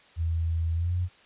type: tone with pitch glide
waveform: sine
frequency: 82.41 to 89.35 Hz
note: E2 to F2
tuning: 0 to +40 cents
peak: -24 dBFS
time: 0.16-1.09 s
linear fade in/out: 50 ms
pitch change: +140 cents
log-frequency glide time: 0.74-0.95 s
effects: white hiss -56 dBFS RMS until 1.25 s + resampled to 8000 Hz